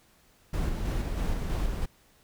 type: noise with tremolo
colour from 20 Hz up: brown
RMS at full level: -28 dBFS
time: 0.53-1.86 s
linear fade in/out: 10 ms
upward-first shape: square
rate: 3.1 Hz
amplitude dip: 30%
effects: pink hiss -62 dBFS RMS until 2.23 s